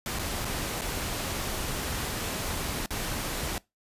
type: noise with dropouts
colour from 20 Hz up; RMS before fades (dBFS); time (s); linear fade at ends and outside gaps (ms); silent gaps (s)
pink; -32; 0.06-3.58; 1; 0.188-0.193 / 0.447-0.452 / 0.811-0.817 / 2.86-2.906
effects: noise-tail reverb RT60 0.2 s tail -22 dB re dry + resampled to 32000 Hz